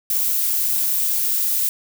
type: noise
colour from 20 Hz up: violet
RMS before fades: -20 dBFS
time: 0.1-1.69 s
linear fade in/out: 2 ms
effects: none